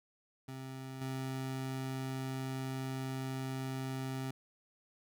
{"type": "tone with level steps", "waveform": "25% pulse", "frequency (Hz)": 132.1, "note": "C3", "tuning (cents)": 17, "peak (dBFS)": [-39, -33], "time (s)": [0.48, 4.31], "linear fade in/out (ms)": 5, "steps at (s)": 1.01, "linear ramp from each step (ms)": 5, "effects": []}